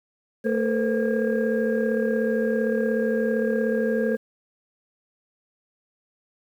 sine tone cluster, 223.4 / 444.9 / 482.1 / 518 / 1625 Hz, A3 / A4 / B4 / C5 / G#6, +27 / +19 / -42 / -17 / -38 cents, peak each -24 / -25 / -29 / -26 / -33 dBFS, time 0.44-4.17 s, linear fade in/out 20 ms, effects tanh soft clip ceiling -12 dBFS + 9-bit

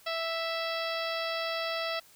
harmonic tone, 659.3 Hz, E5, in tune, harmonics 1 / 2 / 3 / 4 / 5 / 6 / 7 / 8, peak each -34 / -37 / -39 / -40 / -41 / -42 / -42 / -43 dBFS, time 0.06-2 s, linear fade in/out 10 ms, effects white hiss -58 dBFS RMS until 2.15 s

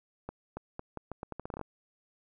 accelerating click train, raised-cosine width 1 ms, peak -24 dBFS, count 14, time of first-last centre 0.29-1.613 s, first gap 280 ms, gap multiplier 0.8, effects none

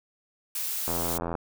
blue noise, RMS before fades -31 dBFS, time 0.55-1.18 s, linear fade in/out 5 ms
click train, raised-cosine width 1 ms, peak -17 dBFS, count 41, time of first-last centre 0.88-1.352 s, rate 84.7 Hz
effects none

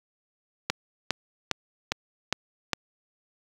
click train, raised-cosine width 0.2 ms, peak -6 dBFS, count 6, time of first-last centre 0.7-2.733 s, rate 2.46 Hz, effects high-pass 60 Hz 12 dB/octave + 7-bit

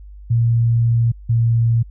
sine tone pair in turn, 116.5 / 115.76 Hz, A#2 / A#2, -1 / -12 cents, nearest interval unison, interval 11 cents, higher first, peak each -12 dBFS, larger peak neither, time 0.3-1.12 / 1.29-1.83 s, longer first, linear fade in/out 10 ms, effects added 50 Hz sine -35 dBFS peak until 1.9 s

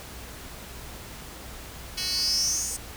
10% pulse tone with high-pass filter sweep, 370 Hz, F#4, in tune, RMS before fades -27 dBFS, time 1.97-2.77 s, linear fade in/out 10 ms, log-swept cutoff 3700 to 7700 Hz, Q 9.4, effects added 60 Hz sine -46 dBFS peak until 2.96 s + pink hiss -42 dBFS RMS until 2.96 s

